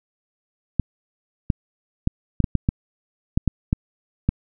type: clicks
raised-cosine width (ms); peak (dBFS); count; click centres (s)
5; -5; 11; 0.797 / 1.502 / 2.074 / 2.403 / 2.442 / 2.553 / 2.689 / 3.375 / 3.477 / 3.729 / 4.29
effects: none